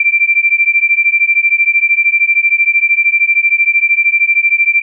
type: beating tone pair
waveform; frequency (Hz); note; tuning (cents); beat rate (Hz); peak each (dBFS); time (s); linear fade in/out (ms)
sine; 2349 / 2362; D7 / D7; 0 / +9; 13; -11; 0-4.82; 5
effects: none